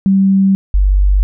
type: tone pair in turn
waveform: sine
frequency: 193.7 / 48.42 Hz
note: G3 / G1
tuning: -20 / -21 cents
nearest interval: 2 octaves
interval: 2401 cents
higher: first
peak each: -7 dBFS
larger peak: neither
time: 0.06-0.55 / 0.74-1.23 s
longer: neither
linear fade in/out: 0 ms
effects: none